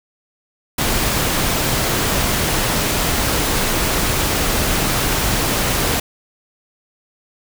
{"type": "noise", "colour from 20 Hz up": "pink", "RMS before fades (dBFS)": -18, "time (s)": [0.78, 6], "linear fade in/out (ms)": 5, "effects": []}